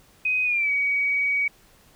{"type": "tone with pitch glide", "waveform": "sine", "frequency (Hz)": [2509, 2261], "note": ["D#7", "C#7"], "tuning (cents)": [14, 34], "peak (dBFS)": -20, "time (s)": [0.25, 1.48], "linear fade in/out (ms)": 5, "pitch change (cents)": -180, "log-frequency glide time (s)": [0.44, 0.71], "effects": ["pink hiss -56 dBFS RMS until 1.95 s"]}